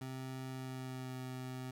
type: tone with pitch glide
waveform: 25% pulse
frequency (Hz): 130.81 to 128.64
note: C3 to C3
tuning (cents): 0 to -29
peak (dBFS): -38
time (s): 0.01-1.71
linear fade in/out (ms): 5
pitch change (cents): -29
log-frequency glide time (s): 0.48-1.19
effects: none